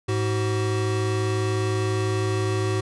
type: tone pair together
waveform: square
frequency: 105.9 / 377.4 Hz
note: G#2 / F#4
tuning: +34 / +34 cents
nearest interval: octave + minor seventh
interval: 2200 cents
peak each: -24 / -27 dBFS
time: 0.08-2.81 s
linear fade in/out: 10 ms
effects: resampled to 22050 Hz